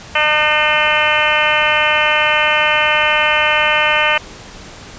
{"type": "harmonic tone with a mistuned harmonic", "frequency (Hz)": 303.2, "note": "D#4", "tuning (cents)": -45, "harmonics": [2, 3, 4, 5, 6, 7, 8, 9, 10], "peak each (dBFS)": [-20, -20, -20, -20, -20, -20, -20, -20, -20], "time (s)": [0.15, 4.18], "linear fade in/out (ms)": 5, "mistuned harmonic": 9, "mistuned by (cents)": -39, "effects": ["pink hiss -35 dBFS RMS until 4.98 s", "resampled to 16000 Hz"]}